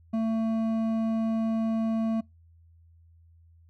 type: tone with hard clipping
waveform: sine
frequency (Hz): 223.7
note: A3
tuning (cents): +29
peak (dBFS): -26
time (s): 0.13-2.21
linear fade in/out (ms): 10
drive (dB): 8
effects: noise-tail reverb RT60 0.2 s tail -26 dB re dry + added 83 Hz sine -54 dBFS peak until 3.69 s